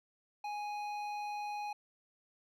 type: tone with hard clipping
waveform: sine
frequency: 830.6 Hz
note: G#5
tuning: in tune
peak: -39 dBFS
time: 0.44-1.73 s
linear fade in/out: 5 ms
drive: 10 dB
effects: none